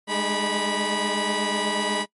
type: tone cluster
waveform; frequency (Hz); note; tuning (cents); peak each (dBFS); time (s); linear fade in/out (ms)
15% pulse; 205.2 / 213.3 / 302.5 / 977; G#3 / G#3 / D#4 / B5; -21 / +46 / -49 / -19; -22 / -25 / -26 / -19; 0.07-2.06; 50
effects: noise-tail reverb RT60 0.1 s tail -23 dB re dry + MP3 48 kbps